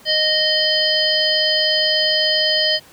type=harmonic tone; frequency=619 Hz; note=D#5; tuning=9 cents flat; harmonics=1 / 3 / 5 / 7 / 8; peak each=-22 / -23 / -19 / -22 / -20 dBFS; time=0.05-2.8 s; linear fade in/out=50 ms; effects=pink hiss -46 dBFS RMS until 2.92 s + high-pass 80 Hz 12 dB/octave